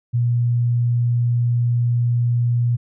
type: tone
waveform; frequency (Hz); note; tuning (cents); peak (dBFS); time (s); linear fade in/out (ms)
sine; 120; B2; -49; -15; 0.13-2.77; 20
effects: none